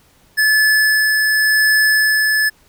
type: tone with tremolo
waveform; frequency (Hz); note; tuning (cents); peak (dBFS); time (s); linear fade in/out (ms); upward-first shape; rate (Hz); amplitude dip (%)
square; 1728; A6; -32; -11; 0.37-2.5; 20; sine; 0.9; 25
effects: pink hiss -53 dBFS RMS until 2.68 s